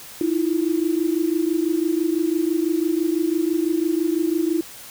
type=tone pair together; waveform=sine; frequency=315.9 / 341.9 Hz; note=D#4 / F4; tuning=+26 / -37 cents; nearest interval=minor second; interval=137 cents; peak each=-21 dBFS; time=0.21-4.61 s; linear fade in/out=2 ms; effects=white hiss -40 dBFS RMS until 4.9 s